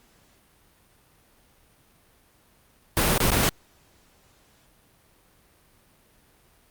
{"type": "noise with dropouts", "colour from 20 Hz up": "pink", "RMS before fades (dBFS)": -21, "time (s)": [2.97, 3.49], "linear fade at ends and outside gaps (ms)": 0, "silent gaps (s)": [[3.178, 3.203], [3.304, 3.317]], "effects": ["pink hiss -60 dBFS RMS until 6.7 s", "Opus 48 kbps"]}